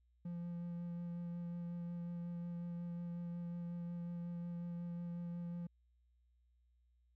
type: tone with vibrato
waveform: triangle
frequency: 172.6 Hz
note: F3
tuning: 20 cents flat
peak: -39 dBFS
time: 0.25-5.67 s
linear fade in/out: 5 ms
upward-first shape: sine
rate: 5.5 Hz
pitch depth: 11 cents each way
effects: added 60 Hz sine -70 dBFS peak until 7.15 s